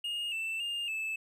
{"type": "tone with pitch steps", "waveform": "triangle", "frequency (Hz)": [2847, 2660, 2816, 2622], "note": ["F7", "E7", "F7", "E7"], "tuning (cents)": [33, 15, 14, -10], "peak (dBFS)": -31, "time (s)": [0.04, 1.16], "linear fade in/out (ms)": 5, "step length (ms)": 280, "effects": []}